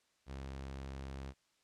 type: tone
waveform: sawtooth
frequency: 67.4 Hz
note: C#2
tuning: 48 cents flat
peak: -39 dBFS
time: 0.26-1.34 s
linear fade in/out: 50 ms
effects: white hiss -75 dBFS RMS until 1.63 s + low-pass 7000 Hz 12 dB/octave